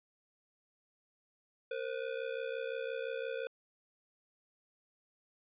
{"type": "ring-modulated tone", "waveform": "square", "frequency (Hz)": 493.9, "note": "B4", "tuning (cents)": 0, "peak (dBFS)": -34, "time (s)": [1.71, 3.47], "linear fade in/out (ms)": 0, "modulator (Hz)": 32.9, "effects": ["resampled to 8000 Hz"]}